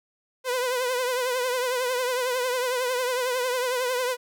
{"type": "tone with vibrato", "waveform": "sawtooth", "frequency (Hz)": 502, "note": "B4", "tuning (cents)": 28, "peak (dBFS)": -20, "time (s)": [0.44, 4.17], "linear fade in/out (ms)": 50, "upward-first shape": "triangle", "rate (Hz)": 11, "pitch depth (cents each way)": 76, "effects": []}